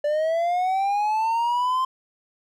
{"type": "linear sweep", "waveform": "triangle", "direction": "up", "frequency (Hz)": [583, 1046.5], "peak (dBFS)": -18, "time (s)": [0.04, 1.85], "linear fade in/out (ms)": 5, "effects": []}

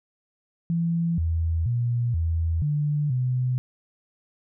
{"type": "tone with pitch steps", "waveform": "sine", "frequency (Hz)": [168.1, 82.2, 119.7, 82.3, 147.8, 126.6], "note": ["E3", "E2", "A#2", "E2", "D3", "B2"], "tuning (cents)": [34, -4, 46, -2, 11, 43], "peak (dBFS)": -21, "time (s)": [0.7, 3.58], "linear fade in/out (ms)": 0, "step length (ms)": 480, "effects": []}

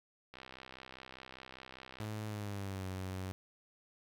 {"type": "click train", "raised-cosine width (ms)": 0.3, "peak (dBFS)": -33, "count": 112, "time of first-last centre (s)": [0.34, 2.048], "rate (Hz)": 65}
{"type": "tone with pitch glide", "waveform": "sawtooth", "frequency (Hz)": [107.2, 93.86], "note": ["A2", "F#2"], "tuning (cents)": [-45, 25], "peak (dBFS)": -35, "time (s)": [2, 3.32], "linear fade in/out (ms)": 0, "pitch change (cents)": -230, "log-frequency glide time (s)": [2.26, 2.86]}
{"effects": ["11-bit"]}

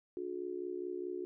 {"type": "tone with amplitude modulation", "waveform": "sine", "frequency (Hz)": 361.7, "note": "F#4", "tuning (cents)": -39, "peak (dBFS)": -33, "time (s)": [0.17, 1.25], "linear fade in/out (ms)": 0, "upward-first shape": "sine", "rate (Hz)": 64.8, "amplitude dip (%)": 90, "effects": []}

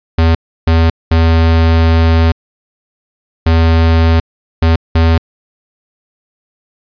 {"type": "tone bursts at uneven times", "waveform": "square", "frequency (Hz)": 82, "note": "E2", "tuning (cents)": -9, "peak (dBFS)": -7, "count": 6, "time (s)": [[0.18, 0.35], [0.67, 0.9], [1.11, 2.32], [3.46, 4.2], [4.62, 4.76], [4.95, 5.18]], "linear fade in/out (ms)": 5, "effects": ["resampled to 11025 Hz"]}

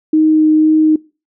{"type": "tone with vibrato", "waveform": "sine", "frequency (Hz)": 311.1, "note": "D#4", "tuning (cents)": 0, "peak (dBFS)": -7, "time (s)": [0.13, 0.96], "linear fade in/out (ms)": 5, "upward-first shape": "sine", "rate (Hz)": 2, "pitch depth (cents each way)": 8, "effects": ["noise-tail reverb RT60 0.3 s tail -22 dB re dry"]}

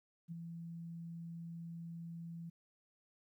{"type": "tone with ADSR envelope", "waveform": "sine", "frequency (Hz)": 167.7, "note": "E3", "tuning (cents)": 30, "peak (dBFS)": -40, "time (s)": [0.28, 2.5], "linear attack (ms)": 37, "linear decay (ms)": 14, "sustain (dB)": -4, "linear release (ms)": 10, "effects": ["13-bit"]}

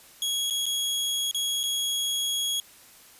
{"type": "tone with dropouts", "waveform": "sawtooth", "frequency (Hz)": 3322, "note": "G#7", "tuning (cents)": 0, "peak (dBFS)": -22, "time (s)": [0.22, 2.6], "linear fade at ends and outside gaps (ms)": 1, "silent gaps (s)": [[0.5, 0.507], [0.657, 0.664], [1.312, 1.346], [1.632, 1.637]], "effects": ["white hiss -52 dBFS RMS until 3.19 s", "resampled to 32000 Hz"]}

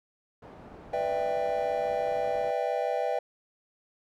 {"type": "low-pass noise", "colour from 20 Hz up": "white", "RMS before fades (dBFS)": -48, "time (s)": [0.42, 2.51], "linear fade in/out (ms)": 5, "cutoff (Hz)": 660, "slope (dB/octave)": 12}
{"type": "chord", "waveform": "triangle", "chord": "E minor seventh", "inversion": "second", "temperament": "just", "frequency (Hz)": [494.4, 593.3, 659.3, 791.1], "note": ["B4", "D5", "E5", "G5"], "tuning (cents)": [2, 18, 0, 16], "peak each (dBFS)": -30, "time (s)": [0.93, 3.19], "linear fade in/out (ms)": 5}
{"effects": []}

